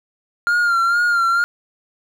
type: tone with vibrato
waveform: triangle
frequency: 1396.9 Hz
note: F6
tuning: in tune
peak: -12 dBFS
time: 0.47-1.44 s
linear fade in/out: 0 ms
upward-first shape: sine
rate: 2.2 Hz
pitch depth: 48 cents each way
effects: none